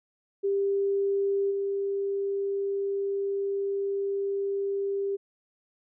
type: tone with level steps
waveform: sine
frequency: 396.5 Hz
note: G4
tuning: 20 cents sharp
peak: -23 / -26 dBFS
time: 0.43-5.17 s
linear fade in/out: 20 ms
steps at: 1.5 s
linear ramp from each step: 20 ms
effects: none